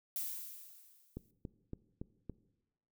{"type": "noise with exponential decay", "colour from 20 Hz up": "violet", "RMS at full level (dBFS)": -37, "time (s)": [0.16, 1.31], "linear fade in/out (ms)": 1, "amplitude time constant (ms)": 250}
{"type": "click train", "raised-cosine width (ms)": 3, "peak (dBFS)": -29, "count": 5, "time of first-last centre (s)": [1.17, 2.297], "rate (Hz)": 3.55}
{"effects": ["noise-tail reverb RT60 1.0 s tail -19 dB re dry"]}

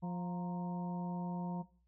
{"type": "harmonic tone with a mistuned harmonic", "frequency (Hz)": 176.4, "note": "F3", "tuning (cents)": 18, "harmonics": [1, 2, 3, 4, 5, 6], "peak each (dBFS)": [-36, -51, -53, -50, -48, -62], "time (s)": [0.02, 1.63], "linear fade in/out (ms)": 20, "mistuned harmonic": 5, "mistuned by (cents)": 85, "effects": ["noise-tail reverb RT60 0.4 s tail -17 dB re dry", "added 60 Hz sine -70 dBFS peak until 1.87 s"]}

